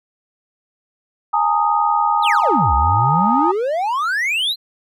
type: chord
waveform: sine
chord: Ab suspended second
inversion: none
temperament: equal with one note detuned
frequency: 830.6 / 911 / 1244.5 Hz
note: Ab5 / Bb5 / Eb6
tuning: 0 / -40 / 0 cents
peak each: -18 dBFS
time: 1.33-3.52 s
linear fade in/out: 10 ms
type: exponential two-way sweep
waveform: triangle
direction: down then up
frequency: 4234 to 62.5 to 4234 Hz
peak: -15 dBFS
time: 2.22-4.56 s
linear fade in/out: 50 ms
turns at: 2.74 s
effects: none